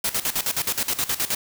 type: noise with tremolo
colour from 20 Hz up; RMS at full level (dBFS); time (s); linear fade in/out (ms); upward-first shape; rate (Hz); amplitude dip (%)
white; -23; 0.04-1.35; 5; square; 9.5; 80
effects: none